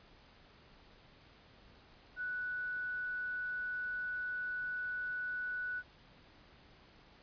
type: tone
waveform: sine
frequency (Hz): 1480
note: F#6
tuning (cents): 0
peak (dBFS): -36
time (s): 2.16-5.83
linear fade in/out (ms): 50
effects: pink hiss -61 dBFS RMS until 7.22 s + resampled to 11025 Hz